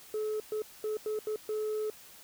sine tone bursts at uneven times, 429.3 Hz, A4, 43 cents flat, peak -28 dBFS, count 6, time 0.14-0.4 / 0.52-0.62 / 0.84-0.97 / 1.06-1.19 / 1.27-1.36 / 1.49-1.9 s, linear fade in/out 2 ms, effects tanh soft clip ceiling -29 dBFS + white hiss -53 dBFS RMS until 2.23 s

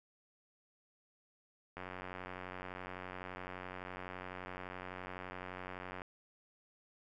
click train, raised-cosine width 0.5 ms, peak -29 dBFS, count 391, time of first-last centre 1.77-6.018 s, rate 91.8 Hz, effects none

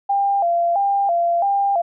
sine tone with vibrato, 740 Hz, F#5, in tune, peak -15 dBFS, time 0.09-1.82 s, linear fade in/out 10 ms, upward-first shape square, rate 1.5 Hz, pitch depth 130 cents each way, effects none

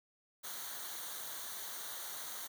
white noise with comb filter, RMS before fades -44 dBFS, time 0.43-2.48 s, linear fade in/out 20 ms, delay 0.39 ms, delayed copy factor -0.7, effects none

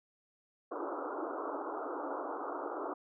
pink band-pass noise, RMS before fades -39 dBFS, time 0.71-2.94 s, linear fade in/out 10 ms, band 280 to 1400 Hz, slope 96 dB/octave, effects none

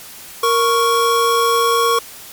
square tone pair together, 466.2 / 1108.7 Hz, A#4 / C#6, 0 / 0 cents, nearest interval octave + minor third, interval 1500 cents, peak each -17 / -15 dBFS, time 0.43-1.99 s, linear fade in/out 5 ms, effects white hiss -36 dBFS RMS until 2.32 s + MP3 96 kbps

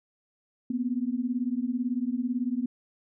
sine beating tone pair, 238.1 / 256.1 Hz, A#3 / C4, +37 / -37 cents, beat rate 18 Hz, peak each -29 dBFS, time 0.7-2.66 s, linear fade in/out 5 ms, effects none

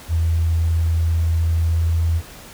sine tone with pitch glide, 82.41 to 82.94 Hz, E2 to E2, 0 to +11 cents, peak -15 dBFS, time 0.08-2.22 s, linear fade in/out 50 ms, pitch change +11 cents, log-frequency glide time 1.64-2.02 s, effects pink hiss -40 dBFS RMS until 2.53 s

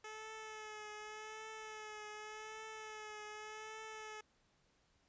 10% pulse tone with vibrato, 430.9 Hz, A4, 36 cents flat, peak -39 dBFS, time 0.04-4.21 s, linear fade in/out 5 ms, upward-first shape triangle, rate 0.86 Hz, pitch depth 36 cents each way, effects pink hiss -75 dBFS RMS until 5.08 s + resampled to 16000 Hz

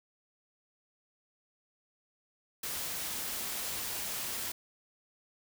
white noise, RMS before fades -37 dBFS, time 2.63-4.52 s, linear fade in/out 5 ms, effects none

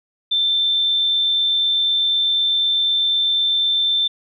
sine tone, 3556 Hz, A7, 18 cents sharp, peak -15 dBFS, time 0.31-4.08 s, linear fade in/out 10 ms, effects none

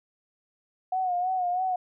sine tone with vibrato, 730 Hz, F#5, 24 cents flat, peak -24 dBFS, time 0.92-1.76 s, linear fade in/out 5 ms, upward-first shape sine, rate 3.1 Hz, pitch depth 56 cents each way, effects none

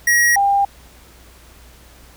square / sine tone pair in turn, 1900 / 798.9 Hz, A#6 / G5, +33 / +33 cents, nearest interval octave + minor third, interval 1500 cents, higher first, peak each -12 dBFS, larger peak neither, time 0.07-0.36 / 0.36-0.65 s, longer neither, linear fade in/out 5 ms, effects added 60 Hz sine -46 dBFS peak until 2.16 s + pink hiss -47 dBFS RMS until 2.16 s

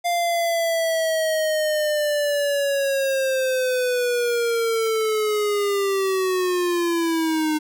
square linear sweep, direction down, 699 to 304.7 Hz, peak -20 dBFS, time 0.04-7.59 s, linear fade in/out 20 ms, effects none

